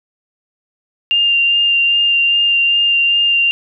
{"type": "tone with vibrato", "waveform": "sine", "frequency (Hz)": 2794, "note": "F7", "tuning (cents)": 0, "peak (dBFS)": -10, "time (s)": [1.11, 3.51], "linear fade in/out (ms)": 0, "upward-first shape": "sine", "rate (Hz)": 2.5, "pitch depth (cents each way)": 12, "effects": []}